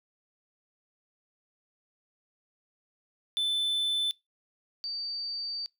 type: tone pair in turn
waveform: triangle / sine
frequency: 3520 / 4619 Hz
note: A7 / D8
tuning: 0 / -30 cents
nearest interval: perfect fourth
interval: 470 cents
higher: second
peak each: -24 / -32 dBFS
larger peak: first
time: 3.37-4.11 / 4.84-5.66 s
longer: second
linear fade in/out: 0 ms
effects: noise-tail reverb RT60 0.2 s tail -24 dB re dry